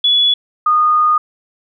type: tone pair in turn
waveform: sine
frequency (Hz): 3408 / 1228.8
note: G#7 / D#6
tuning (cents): +44 / -22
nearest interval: octave + tritone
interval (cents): 1766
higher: first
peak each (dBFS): -9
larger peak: neither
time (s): 0.04-0.34 / 0.66-1.18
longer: second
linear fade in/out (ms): 5
effects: none